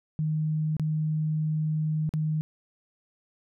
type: tone with dropouts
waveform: sine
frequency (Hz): 155.1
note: D#3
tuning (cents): -5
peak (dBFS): -24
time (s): 0.19-2.41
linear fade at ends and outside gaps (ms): 0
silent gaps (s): 0.767-0.797 / 2.092-2.138
effects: none